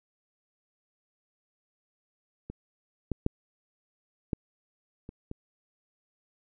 clicks, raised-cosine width 3 ms, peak -25 / -16 / -12 / -15 / -28 / -24 dBFS, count 6, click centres 2.5 / 3.117 / 3.264 / 4.332 / 5.091 / 5.314 s, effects none

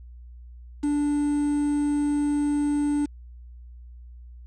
triangle tone with quantisation, 291.8 Hz, D4, 11 cents flat, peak -19 dBFS, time 0.83-3.06 s, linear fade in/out 10 ms, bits 7, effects added 60 Hz sine -41 dBFS peak until 4.46 s + resampled to 22050 Hz

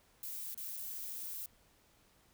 violet noise with dropouts, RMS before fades -43 dBFS, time 0.23-1.46 s, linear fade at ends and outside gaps 1 ms, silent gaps 0.544-0.576 / 0.769-0.772 s, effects pink hiss -68 dBFS RMS until 2.33 s

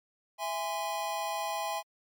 square chord, E augmented, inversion none, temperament just, 659.3 / 824.1 / 1030.1 Hz, E5 / G#5 / B#5, 0 / -14 / -27 cents, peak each -38 / -35 / -38 dBFS, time 0.38-1.83 s, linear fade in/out 50 ms, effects MP3 96 kbps

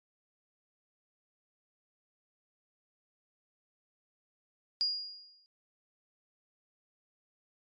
sine tone with exponential decay, 4851 Hz, D#8, 45 cents flat, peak -25 dBFS, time 4.81-5.46 s, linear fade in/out 0 ms, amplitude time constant 140 ms, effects MP3 48 kbps

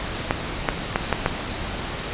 clicks, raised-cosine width 0.5 ms, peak -3 dBFS, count 5, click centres 0.309 / 0.688 / 0.959 / 1.127 / 1.261 s, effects pink hiss -29 dBFS RMS until 2.13 s + resampled to 8000 Hz

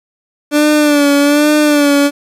30% pulse tone with vibrato, 292.6 Hz, D4, 6 cents flat, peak -5 dBFS, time 0.51-2.11 s, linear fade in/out 50 ms, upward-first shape sine, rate 1.2 Hz, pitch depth 52 cents each way, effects resampled to 32000 Hz + 7-bit

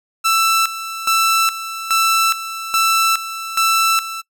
sawtooth tone with tremolo, 1329 Hz, E6, 14 cents sharp, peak -9 dBFS, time 0.24-4.22 s, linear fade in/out 20 ms, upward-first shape square, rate 1.2 Hz, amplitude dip 75%, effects noise-tail reverb RT60 0.1 s tail -21 dB re dry

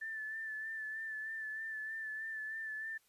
sine tone with vibrato, 1760 Hz, A6, in tune, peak -39 dBFS, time 0.01-2.98 s, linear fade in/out 10 ms, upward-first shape sine, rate 3.2 Hz, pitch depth 30 cents each way, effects white hiss -72 dBFS RMS until 3.08 s + resampled to 32000 Hz

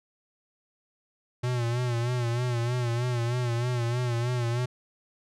square tone with vibrato, 120.9 Hz, B2, 36 cents flat, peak -26 dBFS, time 1.43-4.66 s, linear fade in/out 10 ms, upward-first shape sine, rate 3.2 Hz, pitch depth 64 cents each way, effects low-pass 8000 Hz 12 dB/octave

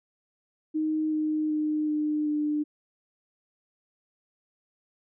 sine tone with pitch steps, 311.1 / 308.1 / 305 / 302.1 / 299.1 Hz, D#4 / D#4 / D#4 / D4 / D4, 0 / -17 / -34 / +49 / +32 cents, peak -24 dBFS, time 0.74-2.64 s, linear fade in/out 20 ms, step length 380 ms, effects none

